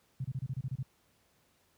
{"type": "tone bursts", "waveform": "sine", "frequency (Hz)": 130.81, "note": "C3", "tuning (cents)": 0, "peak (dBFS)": -32, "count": 9, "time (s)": [0.2, 0.828], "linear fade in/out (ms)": 5, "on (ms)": 44, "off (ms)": 29, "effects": ["pink hiss -70 dBFS RMS until 1.77 s", "high-pass 60 Hz 12 dB/octave"]}